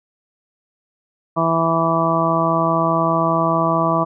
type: harmonic tone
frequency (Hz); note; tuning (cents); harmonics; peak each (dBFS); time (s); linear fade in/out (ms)
164.81; E3; 0; 1 / 2 / 3 / 4 / 5 / 6 / 7; -22 / -23 / -29 / -20 / -28 / -22 / -20; 1.36-4.05; 20
effects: none